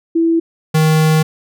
sine / square tone pair in turn, 330.7 / 156.84 Hz, E4 / D#3, +6 / +14 cents, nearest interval octave + minor second, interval 1292 cents, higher first, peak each -10 dBFS, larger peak neither, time 0.15-0.4 / 0.74-1.23 s, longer second, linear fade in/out 10 ms, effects none

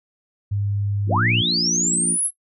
sine tone with pitch glide, 101.3 to 113.05 Hz, G#2 to A2, -43 to +47 cents, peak -20 dBFS, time 0.51-1.42 s, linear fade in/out 10 ms, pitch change +190 cents, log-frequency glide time 1.16-1.23 s
harmonic tone, 58.27 Hz, A#1, in tune, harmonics 3 / 4 / 5 / 6, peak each -27 / -29 / -31 / -33 dBFS, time 1.06-2.18 s, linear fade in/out 50 ms
sine linear sweep, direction up, 277.2 to 11150 Hz, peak -18 dBFS, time 1.08-2.31 s, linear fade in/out 50 ms
effects noise-tail reverb RT60 0.1 s tail -17 dB re dry

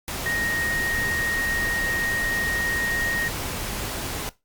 sine tone in noise, 1867 Hz, A#6, 2 cents sharp, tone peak -24 dBFS, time 0.26-3.28 s, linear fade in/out 0 ms, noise pink, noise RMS -30 dBFS, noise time 0.08-4.29 s, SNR +3 dB, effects noise-tail reverb RT60 0.2 s tail -18 dB re dry + Opus 48 kbps

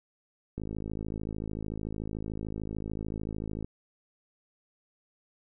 click train, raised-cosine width 3 ms, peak -23 dBFS, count 165, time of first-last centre 0.58-3.645 s, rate 53.5 Hz, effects none

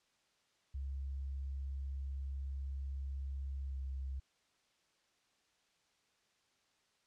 sine tone with pitch glide, 68 to 66.75 Hz, C#2 to C2, -33 to +35 cents, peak -38 dBFS, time 0.74-4.2 s, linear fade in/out 10 ms, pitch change -32 cents, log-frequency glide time 3.65-3.78 s, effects white hiss -75 dBFS RMS until 7.06 s + low-pass 6000 Hz 12 dB/octave

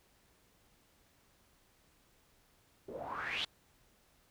white noise with low-pass filter sweep, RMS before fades -40 dBFS, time 2.88-3.45 s, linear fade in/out 5 ms, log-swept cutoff 390 to 3700 Hz, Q 6.1, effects pink hiss -69 dBFS RMS until 4.3 s

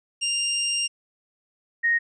20% pulse / sine tone pair in turn, 2794 / 1864.8 Hz, F7 / A#6, 0 / 0 cents, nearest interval perfect fifth, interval 700 cents, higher first, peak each -18 dBFS, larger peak neither, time 0.21-0.88 / 1.83-1.99 s, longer first, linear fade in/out 20 ms, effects resampled to 22050 Hz

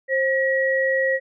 sine tone pair together, 530 / 1910.7 Hz, C5 / A#6, +22 / +42 cents, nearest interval octave + minor seventh, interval 2220 cents, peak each -20 / -21 dBFS, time 0.08-1.2 s, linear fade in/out 50 ms, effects none

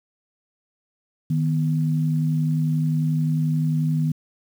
sine tone pair together, 155.56 / 246.9 Hz, D#3 / B3, 0 / 0 cents, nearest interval minor sixth, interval 800 cents, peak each -19 / -27 dBFS, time 1.3-4.12 s, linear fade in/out 5 ms, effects 8-bit

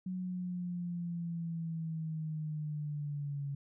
sine linear sweep, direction down, 185 to 139.9 Hz, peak -35 dBFS, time 0.06-3.55 s, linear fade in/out 5 ms, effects none

